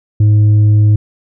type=tone with tanh clipping; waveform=triangle; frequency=105.5 Hz; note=G#2; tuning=28 cents sharp; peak=-6 dBFS; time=0.2-0.96 s; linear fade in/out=5 ms; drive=8 dB; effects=none